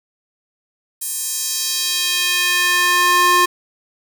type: tone with high-pass filter sweep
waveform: square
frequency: 355.8 Hz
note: F4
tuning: 32 cents sharp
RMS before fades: -17 dBFS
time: 1.01-3.46 s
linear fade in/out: 10 ms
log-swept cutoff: 9500 to 810 Hz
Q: 1.4
effects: none